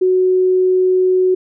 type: tone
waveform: sine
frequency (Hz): 370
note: F#4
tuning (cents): 0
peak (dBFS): -10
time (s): 0.01-1.35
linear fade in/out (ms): 10
effects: none